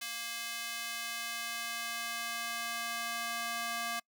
square tone with high-pass filter sweep, 233.1 Hz, A#3, in tune, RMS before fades -38 dBFS, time 0.01-4 s, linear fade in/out 10 ms, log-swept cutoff 2300 to 1000 Hz, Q 0.79, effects noise-tail reverb RT60 0.1 s tail -26 dB re dry

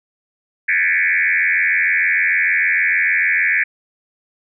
sine tone with frequency modulation, 1988 Hz, B6, 11 cents sharp, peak -13 dBFS, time 0.68-3.64 s, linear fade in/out 10 ms, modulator 86.6 Hz, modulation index 4.1, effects none

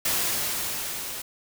white noise with level ramp, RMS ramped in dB -24 to -35 dBFS, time 0.05-1.22 s, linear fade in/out 5 ms, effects none

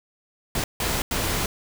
pink noise bursts at uneven times, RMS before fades -25 dBFS, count 3, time 0.55-0.64 / 0.8-1.02 / 1.11-1.46 s, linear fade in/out 2 ms, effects none

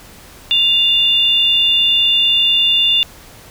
sine tone pair together, 2806 / 3535 Hz, F7 / A7, +8 / +7 cents, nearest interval major third, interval 399 cents, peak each -13 dBFS, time 0.51-3.03 s, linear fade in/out 0 ms, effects pink hiss -40 dBFS RMS until 3.5 s

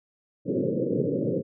white band-pass noise, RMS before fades -26 dBFS, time 0.45-1.43 s, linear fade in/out 50 ms, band 110 to 540 Hz, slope 96 dB/octave, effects none

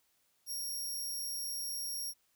15% pulse tone, 5588 Hz, F8, in tune, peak -31 dBFS, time 0.46-2.14 s, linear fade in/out 50 ms, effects white hiss -74 dBFS RMS until 2.35 s

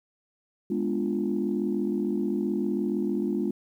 sine chord, G# diminished seventh, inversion none, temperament equal, 207.7 / 246.9 / 293.7 / 349.2 Hz, G#3 / B3 / D4 / F4, 0 / 0 / 0 / 0 cents, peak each -28 / -31 / -31 / -29 dBFS, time 0.7-3.51 s, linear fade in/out 5 ms, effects tanh soft clip ceiling -16 dBFS + 10-bit

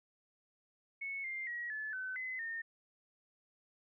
sine tone with pitch steps, 2204 / 2101 / 1908 / 1729 / 1518 / 2033 / 1827 Hz, C#7 / C7 / A#6 / A6 / F#6 / B6 / A#6, -11 / +7 / +40 / -31 / +44 / +50 / -35 cents, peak -38 dBFS, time 1.01-2.62 s, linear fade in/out 10 ms, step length 230 ms, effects none

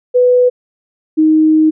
sine tone pair in turn, 496.2 / 312.6 Hz, B4 / D#4, +8 / +8 cents, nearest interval minor sixth, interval 800 cents, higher first, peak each -6 dBFS, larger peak neither, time 0.14-0.5 / 1.17-1.71 s, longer second, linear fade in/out 20 ms, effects none

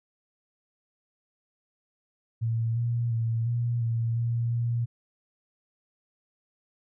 sine tone with pitch steps, 114.3 / 118.3 / 114.3 / 119 / 115.3 / 117.3 / 118.1 Hz, A#2 / A#2 / A#2 / A#2 / A#2 / A#2 / A#2, -34 / +26 / -34 / +36 / -19 / +11 / +23 cents, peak -24 dBFS, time 2.41-4.86 s, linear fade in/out 20 ms, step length 350 ms, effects none

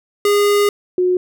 square / sine tone pair in turn, 409.5 / 363.4 Hz, G#4 / F#4, -24 / -31 cents, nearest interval major second, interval 207 cents, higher first, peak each -12 dBFS, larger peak neither, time 0.25-0.69 / 0.98-1.17 s, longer first, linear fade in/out 2 ms, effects none

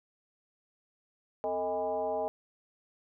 sine tone with frequency modulation, 630 Hz, D#5, 21 cents sharp, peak -29 dBFS, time 1.44-2.28 s, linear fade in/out 0 ms, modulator 185 Hz, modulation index 1.2, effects none

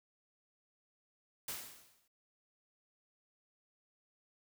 white noise with exponential decay, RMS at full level -39 dBFS, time 1.48-2.08 s, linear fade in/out 5 ms, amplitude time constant 130 ms, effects none

